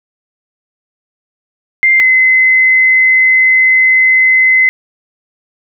sine tone pair in turn, 2096 / 2046 Hz, C7 / C7, +2 / -39 cents, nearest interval unison, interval 41 cents, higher first, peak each -5 dBFS, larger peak neither, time 1.83-2 / 2-4.69 s, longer second, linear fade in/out 0 ms, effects none

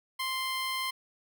15% pulse tone, 1046.5 Hz, C6, in tune, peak -24 dBFS, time 0.19-0.91 s, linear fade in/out 10 ms, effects none

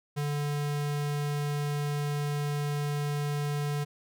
square tone, 145.9 Hz, D3, 11 cents flat, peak -29 dBFS, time 0.16-3.85 s, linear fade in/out 20 ms, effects none

